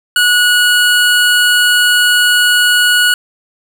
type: tone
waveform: 25% pulse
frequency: 1460 Hz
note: F#6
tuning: 24 cents flat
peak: -4 dBFS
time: 0.16-3.14 s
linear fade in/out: 2 ms
effects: none